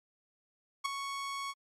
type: tone with ADSR envelope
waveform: sawtooth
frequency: 1108.7 Hz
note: C#6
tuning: in tune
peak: -23 dBFS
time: 0.84-1.54 s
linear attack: 17 ms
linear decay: 6 ms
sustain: -9 dB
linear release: 41 ms
effects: low-pass 9000 Hz 12 dB/octave + MP3 96 kbps